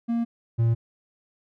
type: tone pair in turn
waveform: triangle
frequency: 233.1 / 115.48 Hz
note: A#3 / A#2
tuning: 0 / -16 cents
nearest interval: octave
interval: 1216 cents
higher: first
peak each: -20 / -16 dBFS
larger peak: second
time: 0.08-0.25 / 0.58-0.75 s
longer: neither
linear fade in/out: 20 ms
effects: none